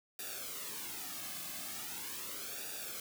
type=noise with flanger; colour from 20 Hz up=white; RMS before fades=-43 dBFS; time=0.19-3 s; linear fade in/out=2 ms; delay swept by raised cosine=0.95 to 2.15 ms; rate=0.4 Hz; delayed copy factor=-0.75; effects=none